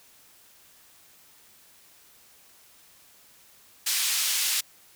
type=band-pass noise; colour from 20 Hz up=pink; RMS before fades=-26 dBFS; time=3.86-4.61 s; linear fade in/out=10 ms; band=3100 to 15000 Hz; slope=12 dB/octave; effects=white hiss -56 dBFS RMS until 4.95 s